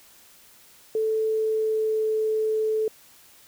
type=tone with pitch glide; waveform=sine; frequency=438.8 to 435.8 Hz; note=A4 to A4; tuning=-5 to -17 cents; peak=-21 dBFS; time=0.95-2.88 s; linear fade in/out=2 ms; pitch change=-12 cents; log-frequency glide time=1.25-2.06 s; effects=white hiss -53 dBFS RMS until 3.47 s